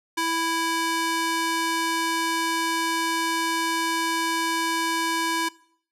square tone with high-pass filter, 330 Hz, E4, 2 cents sharp, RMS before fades -25 dBFS, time 0.17-5.49 s, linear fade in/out 10 ms, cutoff 730 Hz, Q 0.83, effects noise-tail reverb RT60 0.6 s tail -21 dB re dry + low-pass 12000 Hz 12 dB/octave

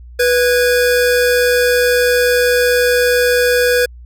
square tone pair together, 491.5 / 1643.7 Hz, B4 / G#6, -8 / -18 cents, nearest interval octave + major sixth, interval 2090 cents, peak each -12 / -18 dBFS, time 0.19-3.86 s, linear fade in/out 10 ms, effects added 60 Hz sine -33 dBFS peak until 4.05 s

